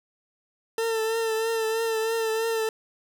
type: tone with vibrato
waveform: 40% pulse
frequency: 448.6 Hz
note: A4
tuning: 34 cents sharp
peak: -23 dBFS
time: 0.78-2.69 s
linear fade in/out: 2 ms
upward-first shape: triangle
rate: 3.1 Hz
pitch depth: 39 cents each way
effects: none